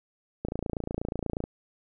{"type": "click train", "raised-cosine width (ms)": 2, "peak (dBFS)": -17, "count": 29, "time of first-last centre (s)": [0.45, 1.439], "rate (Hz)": 28.3, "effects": []}